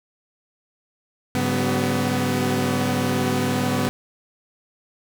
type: tone cluster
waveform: sawtooth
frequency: 103.4 / 142.3 / 189.4 / 249 / 380.1 Hz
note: G#2 / C#3 / F#3 / B3 / F#4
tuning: -7 / +46 / +41 / +14 / +47 cents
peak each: -24 / -23 / -24 / -19 / -27 dBFS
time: 1.35-3.89 s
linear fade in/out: 0 ms
effects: none